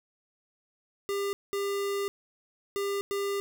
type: tone bursts at uneven times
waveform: square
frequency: 400 Hz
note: G4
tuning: 35 cents sharp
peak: -29 dBFS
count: 4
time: 1.09-1.33 / 1.53-2.08 / 2.76-3.01 / 3.11-3.4 s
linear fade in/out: 0 ms
effects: none